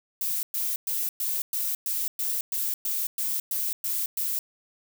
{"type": "noise bursts", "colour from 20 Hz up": "violet", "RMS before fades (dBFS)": -28, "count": 13, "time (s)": [0.21, 4.39], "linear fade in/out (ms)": 2, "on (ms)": 220, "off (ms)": 110, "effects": []}